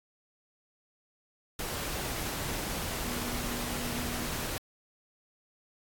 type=tone in noise; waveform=sine; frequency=241.6 Hz; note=B3; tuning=38 cents flat; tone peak=-38 dBFS; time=3.05-4.27 s; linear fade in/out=2 ms; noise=pink; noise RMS=-35 dBFS; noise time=1.59-4.58 s; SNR=-6 dB; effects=AAC 64 kbps